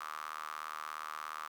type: tone with high-pass filter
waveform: sawtooth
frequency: 77 Hz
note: D#2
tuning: 17 cents flat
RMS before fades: -43 dBFS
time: 0-1.48 s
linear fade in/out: 10 ms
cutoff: 1200 Hz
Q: 7.2
effects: 10-bit